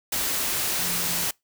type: tone in noise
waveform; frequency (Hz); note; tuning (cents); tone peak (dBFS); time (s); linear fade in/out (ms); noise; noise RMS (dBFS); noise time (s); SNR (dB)
sine; 175.1; F3; +5; -37; 0.79-1.24; 5; white; -26; 0.12-1.31; -14
effects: noise-tail reverb RT60 0.2 s tail -26 dB re dry